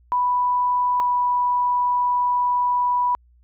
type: tone pair in turn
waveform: sine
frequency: 987.8 / 982.8 Hz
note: B5 / B5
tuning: 0 / -9 cents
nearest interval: unison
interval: 9 cents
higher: first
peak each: -17 dBFS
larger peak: neither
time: 0.12-1 / 1-3.15 s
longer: second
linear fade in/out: 0 ms
effects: added 60 Hz sine -52 dBFS peak until 3.43 s